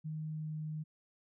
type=tone with pitch glide; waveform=sine; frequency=155.56 to 154.57 Hz; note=D#3 to D#3; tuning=0 to -11 cents; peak=-37 dBFS; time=0.04-0.84 s; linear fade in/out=20 ms; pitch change=-11 cents; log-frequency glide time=0.29-0.56 s; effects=none